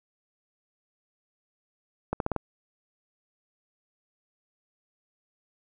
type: accelerating click train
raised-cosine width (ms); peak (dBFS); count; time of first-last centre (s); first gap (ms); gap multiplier
1; -13; 5; 2.13-2.363; 72; 0.86
effects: none